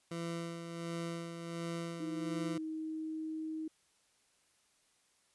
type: tone with tremolo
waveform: 20% pulse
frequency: 168.3 Hz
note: E3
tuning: 36 cents sharp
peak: -32 dBFS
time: 0.11-2.58 s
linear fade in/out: 5 ms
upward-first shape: sine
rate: 1.4 Hz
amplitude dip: 50%
type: tone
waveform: sine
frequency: 315.7 Hz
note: D#4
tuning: 25 cents sharp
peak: -37 dBFS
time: 2-3.68 s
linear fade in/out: 5 ms
effects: white hiss -72 dBFS RMS until 5.34 s + resampled to 24000 Hz